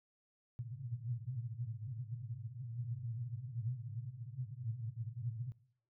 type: band-pass noise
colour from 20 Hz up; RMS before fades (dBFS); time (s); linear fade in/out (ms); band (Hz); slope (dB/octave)
pink; -43; 0.59-5.52; 0; 110 to 130; 96
effects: noise-tail reverb RT60 0.6 s tail -20 dB re dry